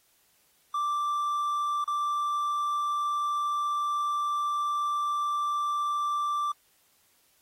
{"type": "tone with dropouts", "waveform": "triangle", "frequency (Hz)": 1174.7, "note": "D6", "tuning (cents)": 0, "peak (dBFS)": -24, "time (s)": [0.74, 6.52], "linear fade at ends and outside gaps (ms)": 5, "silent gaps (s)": [1.843, 1.876], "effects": ["white hiss -66 dBFS RMS until 7.41 s", "AAC 48 kbps"]}